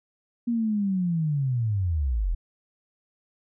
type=linear sweep; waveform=sine; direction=down; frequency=240.1 to 37.06 Hz; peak=-22 dBFS; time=0.47-2.35 s; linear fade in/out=10 ms; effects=none